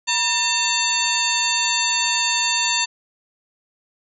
harmonic tone with a mistuned harmonic, 899 Hz, A5, 37 cents sharp, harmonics 1 / 2 / 3 / 4 / 5 / 7 / 8, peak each -26 / -28 / -24 / -25 / -24 / -30 / -25 dBFS, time 0.07-2.86 s, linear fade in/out 20 ms, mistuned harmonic 1, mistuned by +110 cents, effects none

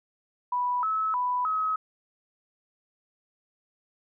sine tone with pitch steps, 985 / 1296 / 991 / 1276 Hz, B5 / E6 / B5 / D#6, -5 / -30 / +6 / +43 cents, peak -24 dBFS, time 0.52-1.76 s, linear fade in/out 5 ms, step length 310 ms, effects none

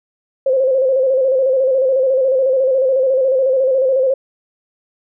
sine tone with vibrato, 526 Hz, C5, 9 cents sharp, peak -11 dBFS, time 0.46-4.14 s, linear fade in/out 5 ms, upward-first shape square, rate 14 Hz, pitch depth 48 cents each way, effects none

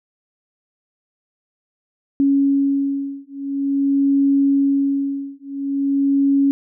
sine beating tone pair, 277.2 / 277.67 Hz, C#4 / C#4, 0 / +3 cents, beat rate 0.47 Hz, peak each -18 dBFS, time 2.2-6.51 s, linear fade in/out 0 ms, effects none

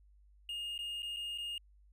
triangle tone with dropouts, 2840 Hz, F7, 28 cents sharp, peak -36 dBFS, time 0.49-1.58 s, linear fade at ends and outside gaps 2 ms, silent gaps 0.779-0.789 / 1.022-1.029 / 1.163-1.168 / 1.377-1.383 s, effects added 50 Hz sine -60 dBFS peak until 1.92 s

